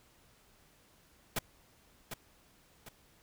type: noise with echo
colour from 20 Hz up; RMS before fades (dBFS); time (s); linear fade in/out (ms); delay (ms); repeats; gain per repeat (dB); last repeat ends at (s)
pink; -33; 1.36-1.39; 5; 750; 2; -8; 2.89
effects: pink hiss -65 dBFS RMS until 3.22 s